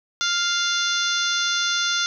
harmonic tone, 698.5 Hz, F5, in tune, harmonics 2 / 3 / 4 / 5 / 6 / 7 / 8 / 9, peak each -24 / -34 / -33 / -25 / -30 / -32 / -31 / -30 dBFS, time 0.21-2.06 s, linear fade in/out 0 ms, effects none

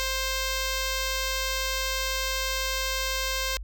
5% pulse tone, 526 Hz, C5, 9 cents sharp, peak -15 dBFS, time 0-3.57 s, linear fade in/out 0 ms, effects added 50 Hz sine -34 dBFS peak until 3.63 s

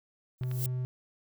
violet noise with exponential growth, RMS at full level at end -32 dBFS, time 0.38-0.66 s, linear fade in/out 2 ms, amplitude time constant 59 ms
triangle tone, 126.6 Hz, B2, 43 cents sharp, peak -28 dBFS, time 0.41-0.85 s, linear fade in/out 0 ms
clicks, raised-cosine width 0.3 ms, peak -29 dBFS, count 2, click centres 0.435 / 0.514 s
effects none

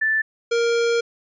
sine / square tone pair in turn, 1760 / 467.4 Hz, A6 / A#4, 0 / +5 cents, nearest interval octave + major seventh, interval 2295 cents, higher first, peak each -17 / -18 dBFS, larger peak first, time 0.01-0.22 / 0.51-1.01 s, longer second, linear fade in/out 10 ms, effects resampled to 16000 Hz

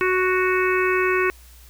harmonic tone, 370 Hz, F#4, in tune, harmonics 1 / 3 / 4 / 5 / 6 / 7, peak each -20 / -25 / -26 / -27 / -28 / -28 dBFS, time 0.01-1.3 s, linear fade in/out 0 ms, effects added 60 Hz sine -45 dBFS peak until 1.69 s + white hiss -51 dBFS RMS until 1.69 s

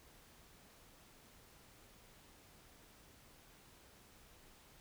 silence, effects pink hiss -63 dBFS RMS until 4.8 s

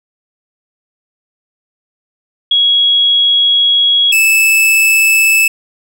sine / 45% pulse tone pair in turn, 3322 / 2622 Hz, G#7 / E7, 0 / -10 cents, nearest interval major third, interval 410 cents, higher first, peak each -7 dBFS, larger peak neither, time 2.51-4.12 / 4.12-5.48 s, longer first, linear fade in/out 5 ms, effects none

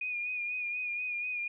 sine tone with vibrato, 2454 Hz, D#7, 25 cents flat, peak -32 dBFS, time 0.01-1.48 s, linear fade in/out 5 ms, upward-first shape sine, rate 4.1 Hz, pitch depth 37 cents each way, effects none

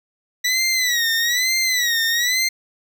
20% pulse tone with vibrato, 1954 Hz, B6, 19 cents flat, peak -12 dBFS, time 0.44-2.49 s, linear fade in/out 10 ms, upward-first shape sine, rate 1.1 Hz, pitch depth 120 cents each way, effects none

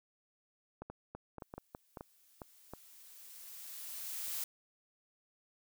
clicks, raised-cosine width 1 ms, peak -30 dBFS, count 12, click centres 0.82 / 0.9 / 1.15 / 1.383 / 1.422 / 1.539 / 1.58 / 1.749 / 1.972 / 2.009 / 2.418 / 2.736 s
blue noise with exponential growth, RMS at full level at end -38 dBFS, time 1.4-4.44 s, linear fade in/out 2 ms, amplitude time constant 660 ms
effects none

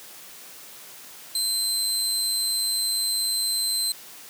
25% pulse tone, 4100 Hz, C8, 36 cents flat, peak -18 dBFS, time 1.35-3.92 s, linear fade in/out 2 ms, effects white hiss -44 dBFS RMS until 4.29 s + high-pass 150 Hz 12 dB/octave

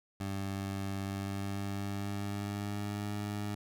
20% pulse tone with pitch glide, 98 to 103.23 Hz, G2 to G#2, 0 to -10 cents, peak -30 dBFS, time 0.2-3.55 s, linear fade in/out 5 ms, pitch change +90 cents, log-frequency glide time 1.05-3.11 s, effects none

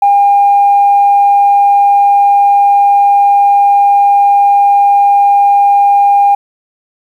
sine tone, 806 Hz, G5, 48 cents sharp, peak -3 dBFS, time 0.02-6.35 s, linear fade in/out 5 ms, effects tanh soft clip ceiling 0 dBFS + 7-bit

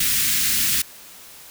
white band-stop noise, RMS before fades -20 dBFS, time 0-0.82 s, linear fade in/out 5 ms, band 270 to 1600 Hz, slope 24 dB/octave, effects white hiss -43 dBFS RMS until 1.5 s

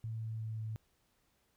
sine tone with pitch steps, 111.9 / 111.19 / 110.49 / 109.79 Hz, A2 / A2 / A2 / A2, +30 / +19 / +8 / -3 cents, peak -37 dBFS, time 0.04-0.76 s, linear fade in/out 0 ms, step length 180 ms, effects pink hiss -75 dBFS RMS until 1.56 s

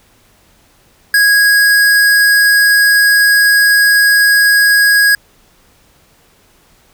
square tone, 1652 Hz, G#6, 10 cents flat, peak -7 dBFS, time 1.14-5.15 s, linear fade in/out 2 ms, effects pink hiss -50 dBFS RMS until 6.93 s

